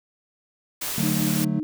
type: noise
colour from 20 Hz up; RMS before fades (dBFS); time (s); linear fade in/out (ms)
white; -29; 0.81-1.45; 10
type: chord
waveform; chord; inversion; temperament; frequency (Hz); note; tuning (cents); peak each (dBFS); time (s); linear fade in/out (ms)
triangle; D major; none; just; 146.83 / 183.54 / 220.2; D3 / F#3 / A3; 0 / -14 / +2; -25 / -24 / -24; 0.98-1.6; 2
type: tone with tremolo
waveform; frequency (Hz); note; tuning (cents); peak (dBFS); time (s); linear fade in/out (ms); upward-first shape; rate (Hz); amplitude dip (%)
sine; 307.7; D#4; -19; -25; 1.03-1.63; 0; sine; 5.6; 60
effects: none